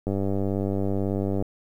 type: click train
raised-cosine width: 2 ms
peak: -14 dBFS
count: 134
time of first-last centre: 0.07-1.424 s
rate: 98.2 Hz
effects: 9-bit